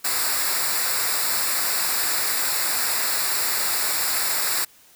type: noise with comb filter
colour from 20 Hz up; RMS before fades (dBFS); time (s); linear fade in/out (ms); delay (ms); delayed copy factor
white; -23; 0.04-4.65; 10; 0.32; -0.75
effects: white hiss -53 dBFS RMS until 4.95 s